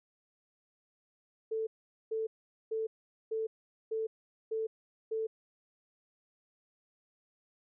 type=tone bursts; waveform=sine; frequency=442.8 Hz; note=A4; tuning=11 cents sharp; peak=-31 dBFS; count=7; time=1.51-5.27 s; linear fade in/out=10 ms; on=160 ms; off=440 ms; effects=none